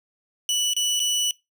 25% pulse tone with dropouts, 2960 Hz, F#7, in tune, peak -17 dBFS, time 0.49-1.31 s, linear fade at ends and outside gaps 1 ms, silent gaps 0.735-0.765 / 0.995-1.001 s, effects noise-tail reverb RT60 0.2 s tail -21 dB re dry

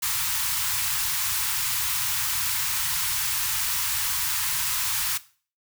white band-stop noise, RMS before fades -26 dBFS, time 0.02-5.18 s, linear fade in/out 10 ms, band 150 to 850 Hz, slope 96 dB/octave, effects noise-tail reverb RT60 0.4 s tail -17 dB re dry

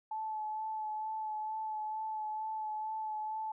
sine tone with vibrato, 866 Hz, A5, 28 cents flat, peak -35 dBFS, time 0.11-3.52 s, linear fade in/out 5 ms, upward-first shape sine, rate 2.2 Hz, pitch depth 18 cents each way, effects none

